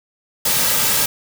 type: noise with comb filter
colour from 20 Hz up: white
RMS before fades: -17 dBFS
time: 0.45-1.06 s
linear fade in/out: 5 ms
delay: 2.8 ms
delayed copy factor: -0.5
effects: none